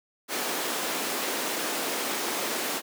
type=high-pass noise; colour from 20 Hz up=pink; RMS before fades=-30 dBFS; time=0.28-2.82 s; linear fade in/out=50 ms; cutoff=260 Hz; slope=24 dB/octave; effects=none